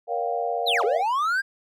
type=chord; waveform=sine; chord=G half-diminished seventh; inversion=first; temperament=just; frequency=470.4 / 564.5 / 705.6 / 784 Hz; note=Bb4 / Db5 / F5 / G5; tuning=+16 / +31 / +18 / 0 cents; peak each=-29 / -32 / -26 / -32 dBFS; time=0.07-1.04 s; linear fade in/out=50 ms
type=linear two-way sweep; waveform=triangle; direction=down then up; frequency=4250 to 392 to 1632 Hz; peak=-19 dBFS; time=0.66-1.42 s; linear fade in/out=20 ms; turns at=0.84 s
effects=none